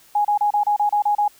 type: tone bursts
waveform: sine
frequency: 829 Hz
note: G#5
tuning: 3 cents flat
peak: -15 dBFS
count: 9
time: 0.15-1.28 s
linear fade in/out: 5 ms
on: 98 ms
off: 31 ms
effects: white hiss -52 dBFS RMS until 1.39 s